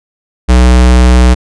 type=tone; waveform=square; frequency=62 Hz; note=B1; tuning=7 cents sharp; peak=-3 dBFS; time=0.48-1.35 s; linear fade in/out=20 ms; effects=resampled to 22050 Hz